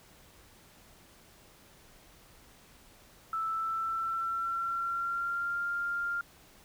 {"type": "tone with pitch glide", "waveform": "sine", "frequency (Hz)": [1318.5, 1396.9], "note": ["E6", "F6"], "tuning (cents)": [0, 0], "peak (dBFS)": -30, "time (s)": [3.33, 6.21], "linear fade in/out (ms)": 2, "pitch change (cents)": 100, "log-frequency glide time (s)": [3.47, 5.62], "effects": ["pink hiss -58 dBFS RMS until 6.64 s"]}